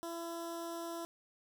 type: tone with notch filter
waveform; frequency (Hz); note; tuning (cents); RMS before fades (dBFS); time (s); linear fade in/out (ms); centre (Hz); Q
15% pulse; 336.3; E4; +35; -42; 0.03-1.05; 0; 2300; 0.77
effects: none